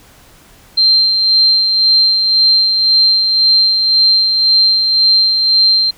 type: tone with tremolo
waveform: sine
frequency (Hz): 4151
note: C8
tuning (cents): -15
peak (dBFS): -6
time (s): 0.77-5.91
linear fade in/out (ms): 10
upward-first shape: sine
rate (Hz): 1.9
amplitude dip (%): 40
effects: pink hiss -44 dBFS RMS until 5.97 s